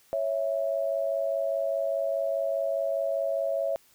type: tone pair together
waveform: sine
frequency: 554.4 / 659.3 Hz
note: C#5 / E5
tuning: 0 / 0 cents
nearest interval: minor third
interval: 300 cents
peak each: -28 dBFS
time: 0.13-3.76 s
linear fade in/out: 0 ms
effects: white hiss -61 dBFS RMS until 3.94 s